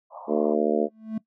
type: band-pass noise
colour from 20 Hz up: white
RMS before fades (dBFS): -41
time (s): 0.1-0.56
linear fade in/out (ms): 50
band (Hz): 560 to 1100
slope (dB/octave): 96
type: harmonic tone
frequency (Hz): 75.1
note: D2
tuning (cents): +39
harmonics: 3 / 4 / 5 / 6 / 7 / 8 / 9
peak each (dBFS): -27 / -28 / -26 / -24 / -30 / -31 / -30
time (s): 0.27-0.89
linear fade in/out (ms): 50
type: tone with exponential growth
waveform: triangle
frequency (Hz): 220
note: A3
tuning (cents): 0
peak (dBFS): -21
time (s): 0.88-1.18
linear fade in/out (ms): 5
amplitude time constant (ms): 64
effects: noise-tail reverb RT60 0.1 s tail -19 dB re dry